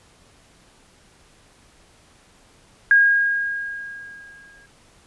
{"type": "tone with exponential decay", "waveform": "sine", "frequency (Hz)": 1630, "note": "G#6", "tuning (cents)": -33, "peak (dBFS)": -9, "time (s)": [2.91, 4.66], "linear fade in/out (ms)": 1, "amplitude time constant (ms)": 380, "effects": ["pink hiss -54 dBFS RMS until 5.06 s", "resampled to 24000 Hz"]}